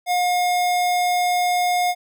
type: tone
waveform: square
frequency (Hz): 716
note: F5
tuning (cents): +43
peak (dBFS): -18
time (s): 0.06-1.95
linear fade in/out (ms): 50
effects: none